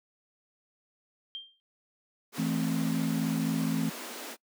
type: tone with exponential decay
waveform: sine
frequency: 3176 Hz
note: G7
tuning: 22 cents sharp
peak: -33 dBFS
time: 1.35-1.6 s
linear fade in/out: 0 ms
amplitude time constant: 53 ms
type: high-pass noise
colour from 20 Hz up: pink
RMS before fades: -41 dBFS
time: 2.32-4.37 s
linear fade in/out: 50 ms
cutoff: 220 Hz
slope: 96 dB/octave
type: chord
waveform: sine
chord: A minor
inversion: second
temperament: just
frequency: 165 / 220 / 264 Hz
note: E3 / A3 / C4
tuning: +2 / 0 / +16 cents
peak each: -31 dBFS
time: 2.38-3.9 s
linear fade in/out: 10 ms
effects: noise-tail reverb RT60 0.1 s tail -23 dB re dry